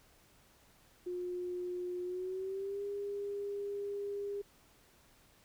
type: tone with pitch glide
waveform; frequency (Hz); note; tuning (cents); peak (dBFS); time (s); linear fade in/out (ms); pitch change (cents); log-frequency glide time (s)
sine; 358 to 404.2; F4 to G#4; +43 to -47; -36; 1.06-4.42; 10; +210; 2.04-2.83
effects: pink hiss -65 dBFS RMS until 5.44 s